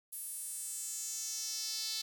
sawtooth tone with high-pass filter sweep, 440 Hz, A4, in tune, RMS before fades -40 dBFS, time 0.12-2.02 s, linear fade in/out 10 ms, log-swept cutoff 11000 to 4300 Hz, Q 3.5, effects 10-bit

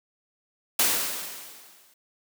white noise with exponential decay, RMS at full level -20 dBFS, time 0.79-1.94 s, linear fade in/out 5 ms, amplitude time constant 250 ms, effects high-pass 200 Hz 12 dB/octave

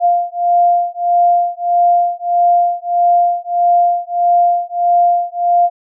sine beating tone pair, 698.5 / 700.1 Hz, F5 / F5, 0 / +4 cents, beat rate 1.6 Hz, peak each -13 dBFS, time 0-5.7 s, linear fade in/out 50 ms, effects none

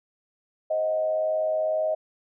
sine tone with frequency modulation, 628 Hz, D#5, 16 cents sharp, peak -22 dBFS, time 0.7-1.95 s, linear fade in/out 10 ms, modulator 102 Hz, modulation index 0.46, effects none

